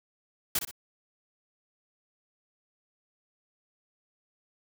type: noise with echo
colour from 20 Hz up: white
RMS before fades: -27 dBFS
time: 0.55-0.59 s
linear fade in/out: 5 ms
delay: 61 ms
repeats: 2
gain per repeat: -8 dB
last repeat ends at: 0.712 s
effects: none